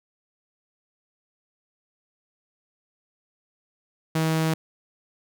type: tone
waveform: sawtooth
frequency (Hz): 160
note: D#3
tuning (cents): +49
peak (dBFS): -17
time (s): 4.15-4.54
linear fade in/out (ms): 5
effects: none